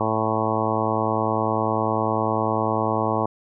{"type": "harmonic tone", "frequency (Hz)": 110, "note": "A2", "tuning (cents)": 0, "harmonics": [1, 2, 3, 4, 5, 6, 7, 8, 9, 10], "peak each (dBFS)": [-29, -29, -29, -29, -29, -29, -29, -29, -29, -29], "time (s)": [0, 3.26], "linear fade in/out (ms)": 5, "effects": []}